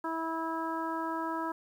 harmonic tone, 325.9 Hz, E4, 20 cents flat, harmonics 1 / 2 / 3 / 4 / 5, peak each -36 / -41 / -35 / -39 / -44 dBFS, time 0.04-1.52 s, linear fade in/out 5 ms, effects 10-bit

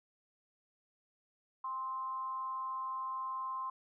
sine tone with amplitude modulation, 1046.5 Hz, C6, in tune, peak -34 dBFS, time 1.64-3.7 s, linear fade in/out 5 ms, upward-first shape sine, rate 244 Hz, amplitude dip 45%, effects none

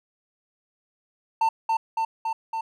triangle tone with echo, 898 Hz, A5, 35 cents sharp, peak -16 dBFS, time 1.41-1.49 s, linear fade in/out 5 ms, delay 280 ms, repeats 4, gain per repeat -2 dB, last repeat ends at 2.61 s, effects none

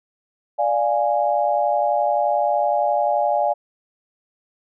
sine chord, D diminished, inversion none, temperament equal, 587.3 / 698.5 / 830.6 Hz, D5 / F5 / Ab5, 0 / 0 / 0 cents, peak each -21 dBFS, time 0.58-3.54 s, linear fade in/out 20 ms, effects none

